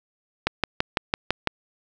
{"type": "click train", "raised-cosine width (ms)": 0.3, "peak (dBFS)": -4, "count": 7, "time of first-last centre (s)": [0.47, 1.473], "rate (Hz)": 5.98, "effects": []}